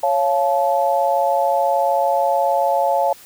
sine chord, Db augmented, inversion none, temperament just, 554.4 / 693 / 866.2 Hz, Db5 / F5 / A5, 0 / -14 / -27 cents, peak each -19 dBFS, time 0.03-3.13 s, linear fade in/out 5 ms, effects white hiss -44 dBFS RMS until 3.25 s

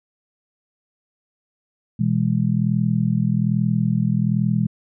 sine chord, E major, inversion second, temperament just, 123.61 / 164.81 / 206 Hz, B2 / E3 / G#3, +2 / 0 / -14 cents, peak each -21 dBFS, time 1.99-4.67 s, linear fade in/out 10 ms, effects none

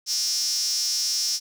sawtooth tone with high-pass filter, 302.3 Hz, D#4, 50 cents flat, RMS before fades -25 dBFS, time 0.06-1.4 s, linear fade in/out 50 ms, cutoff 5400 Hz, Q 9.2, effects none

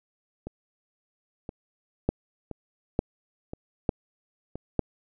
two click trains, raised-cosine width 2 ms, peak -9 / -22 dBFS, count 4 / 5, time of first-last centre 2.09-4.793 / 0.47-4.556 s, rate 1.11 / 0.979 Hz, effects none

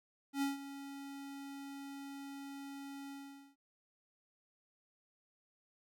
square tone with ADSR envelope, 277.8 Hz, C#4, 4 cents sharp, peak -32 dBFS, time 0.33-3.56 s, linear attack 90 ms, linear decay 150 ms, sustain -14 dB, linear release 450 ms, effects none

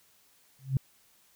sine tone with exponential growth, 133.8 Hz, C3, 39 cents sharp, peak -19 dBFS, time 0.59-0.77 s, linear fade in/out 2 ms, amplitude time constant 38 ms, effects white hiss -64 dBFS RMS until 1.35 s

